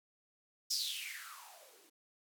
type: noise with band-pass filter sweep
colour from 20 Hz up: violet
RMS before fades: -43 dBFS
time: 0.7-1.9 s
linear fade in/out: 10 ms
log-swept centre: 5500 to 300 Hz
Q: 7.4
effects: none